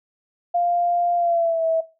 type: tone with pitch glide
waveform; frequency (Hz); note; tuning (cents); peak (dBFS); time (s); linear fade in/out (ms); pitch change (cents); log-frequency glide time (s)
sine; 698 to 651.3; F5 to E5; -1 to -21; -17; 0.54-1.81; 10; -120; 1.16-1.65
effects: noise-tail reverb RT60 0.3 s tail -18 dB re dry